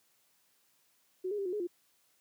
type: tone with pitch steps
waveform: sine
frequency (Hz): 370.3 / 415.3 / 395.2 / 360.3 / 419 / 350.5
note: F#4 / G#4 / G4 / F#4 / G#4 / F4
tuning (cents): +1 / 0 / +14 / -46 / +15 / +6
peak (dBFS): -32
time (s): 1.24-1.672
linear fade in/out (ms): 10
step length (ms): 72
effects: white hiss -71 dBFS RMS until 2.2 s + high-pass 100 Hz 12 dB/octave